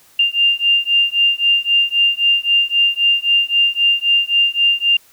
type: beating tone pair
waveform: sine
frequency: 2794 / 2797.8 Hz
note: F7 / F7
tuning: 0 / +2 cents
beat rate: 3.8 Hz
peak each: -15 dBFS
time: 0.19-4.97 s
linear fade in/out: 5 ms
effects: white hiss -50 dBFS RMS until 5.12 s